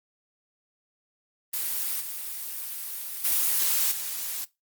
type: noise with level steps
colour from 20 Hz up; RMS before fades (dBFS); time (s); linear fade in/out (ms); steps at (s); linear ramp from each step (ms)
blue; -29 / -35 / -24 / -32; 1.53-4.45; 10; 2 / 3.24 / 3.91; 10
effects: noise-tail reverb RT60 0.2 s tail -20 dB re dry + Opus 32 kbps